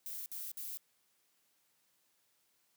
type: noise bursts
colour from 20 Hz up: violet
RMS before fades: -43 dBFS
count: 3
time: 0.06-0.772 s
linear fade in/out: 0 ms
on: 200 ms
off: 56 ms
effects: white hiss -75 dBFS RMS until 2.76 s + high-pass 100 Hz 12 dB/octave